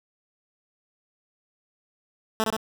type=tone with echo; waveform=10% pulse; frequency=220 Hz; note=A3; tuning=in tune; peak=-13 dBFS; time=2.4-2.44 s; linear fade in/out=0 ms; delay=63 ms; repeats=2; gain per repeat=-2 dB; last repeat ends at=2.566 s; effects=none